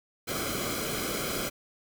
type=noise with comb filter; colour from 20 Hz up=pink; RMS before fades=-32 dBFS; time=0.27-1.5 s; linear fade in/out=20 ms; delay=1.1 ms; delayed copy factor=-0.75; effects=none